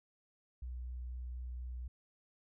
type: tone with vibrato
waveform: sine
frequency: 61.74 Hz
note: B1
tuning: in tune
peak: -40 dBFS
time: 0.62-1.88 s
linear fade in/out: 5 ms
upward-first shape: sine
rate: 4.1 Hz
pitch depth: 9 cents each way
effects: none